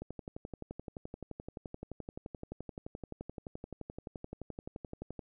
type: click train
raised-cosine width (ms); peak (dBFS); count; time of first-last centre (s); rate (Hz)
2; -28; 61; 0.02-5.192; 11.6
effects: none